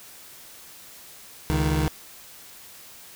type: tone pair together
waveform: 25% pulse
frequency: 69.3 / 155.57 Hz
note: C#2 / D#3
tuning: 0 / 0 cents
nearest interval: octave + major second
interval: 1400 cents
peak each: -20 dBFS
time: 1.5-1.88 s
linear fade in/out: 0 ms
effects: white hiss -46 dBFS RMS until 3.15 s